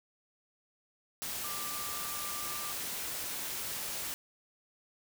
sine tone in noise, 1184 Hz, D6, 14 cents sharp, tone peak -43 dBFS, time 1.44-2.72 s, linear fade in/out 0 ms, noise white, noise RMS -38 dBFS, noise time 1.22-4.14 s, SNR -8 dB, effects none

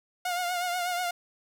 sawtooth tone with vibrato, 713 Hz, F5, 36 cents sharp, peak -24 dBFS, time 0.25-1.11 s, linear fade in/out 5 ms, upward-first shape triangle, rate 8.2 Hz, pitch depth 56 cents each way, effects none

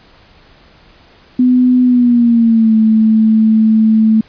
sine tone with pitch glide, 250.8 to 219.6 Hz, B3 to A3, +27 to -3 cents, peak -6 dBFS, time 1.39-4.21 s, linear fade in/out 5 ms, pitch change -230 cents, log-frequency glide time 1.83-2.75 s, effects pink hiss -45 dBFS RMS until 4.28 s + resampled to 11025 Hz

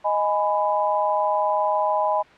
sine chord, G# minor, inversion second, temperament just, 623 / 830.6 / 996.7 Hz, D#5 / G#5 / B5, +2 / 0 / +16 cents, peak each -23 dBFS, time 0.04-2.23 s, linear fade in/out 20 ms, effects white hiss -48 dBFS RMS until 2.37 s + low-pass 2000 Hz 12 dB/octave

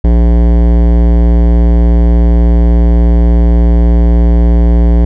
sine tone with hard clipping, 58.27 Hz, A#1, in tune, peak -6 dBFS, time 0.04-5.05 s, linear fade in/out 5 ms, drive 17 dB, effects none

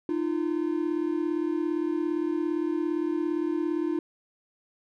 triangle tone pair together, 306.4 / 343.9 Hz, D#4 / F4, -27 / -27 cents, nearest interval major second, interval 200 cents, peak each -26 / -26 dBFS, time 0.09-3.99 s, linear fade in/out 2 ms, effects none

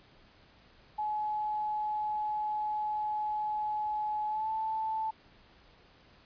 sine tone with pitch glide, 849 to 878.4 Hz, G#5 to A5, +38 to -3 cents, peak -30 dBFS, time 0.98-5.11 s, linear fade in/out 10 ms, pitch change +59 cents, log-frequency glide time 4.27-4.51 s, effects pink hiss -60 dBFS RMS until 6.25 s + resampled to 11025 Hz

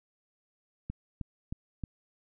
click train, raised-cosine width 5 ms, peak -23 dBFS, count 4, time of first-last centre 0.9-1.837 s, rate 3.2 Hz, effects none

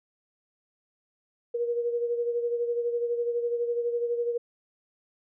sine beating tone pair, 473.8 / 485.8 Hz, A#4 / B4, +28 / -29 cents, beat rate 12 Hz, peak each -26 / -34 dBFS, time 1.54-4.38 s, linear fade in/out 10 ms, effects none

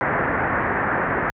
white low-pass noise, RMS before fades -22 dBFS, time 0.01-1.3 s, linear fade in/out 0 ms, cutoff 1900 Hz, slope 48 dB/octave, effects high-pass 60 Hz 12 dB/octave

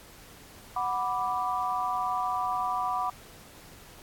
sine chord, B minor, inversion second, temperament equal, 740 / 987.8 / 1174.7 Hz, F#5 / B5 / D6, 0 / 0 / 0 cents, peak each -31 dBFS, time 0.76-3.1 s, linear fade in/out 5 ms, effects pink hiss -51 dBFS RMS until 4.02 s + AAC 64 kbps

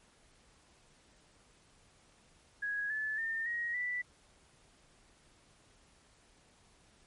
sine tone with pitch steps, 1661.2 / 1733.7 / 1809.5 / 1888.5 / 1971 Hz, G#6 / A6 / A6 / A#6 / B6, 0 / -26 / +48 / +22 / -4 cents, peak -33 dBFS, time 2.62-4.02 s, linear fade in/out 10 ms, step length 280 ms, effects pink hiss -65 dBFS RMS until 7.06 s + MP3 48 kbps

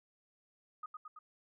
sine tone with echo, 1244.5 Hz, D#6, in tune, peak -40 dBFS, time 0.83-0.86 s, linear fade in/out 5 ms, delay 110 ms, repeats 3, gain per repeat -3 dB, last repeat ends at 1.19 s, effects none

